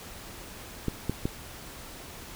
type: clicks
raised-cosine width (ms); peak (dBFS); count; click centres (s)
3; -14; 3; 0.883 / 1.096 / 1.255
effects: pink hiss -44 dBFS RMS until 2.35 s